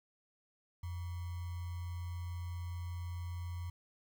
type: tone with sample-and-hold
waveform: sine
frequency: 87.31 Hz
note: F2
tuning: in tune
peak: -38 dBFS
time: 0.83-3.7 s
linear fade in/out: 5 ms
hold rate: 1050 Hz
effects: none